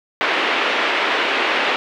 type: band-pass noise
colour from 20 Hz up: white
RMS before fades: -19 dBFS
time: 0.21-1.76 s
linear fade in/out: 0 ms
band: 290 to 2900 Hz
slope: 24 dB/octave
effects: none